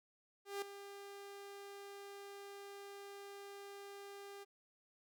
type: tone with ADSR envelope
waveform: sawtooth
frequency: 400 Hz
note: G4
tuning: 35 cents sharp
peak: -34 dBFS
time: 0.45-4.45 s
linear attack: 170 ms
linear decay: 3 ms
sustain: -12 dB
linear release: 24 ms
effects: none